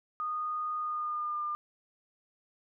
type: tone with pitch glide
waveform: sine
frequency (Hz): 1232 to 1200.4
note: D#6 to D6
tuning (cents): -17 to +38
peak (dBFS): -31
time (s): 0.2-1.55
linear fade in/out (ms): 0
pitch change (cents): -45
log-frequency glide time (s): 0.78-1.43
effects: none